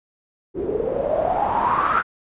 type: noise with low-pass filter sweep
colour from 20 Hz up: white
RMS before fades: -21 dBFS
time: 0.54-2.03 s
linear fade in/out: 50 ms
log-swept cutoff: 360 to 1400 Hz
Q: 8.8
effects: resampled to 8000 Hz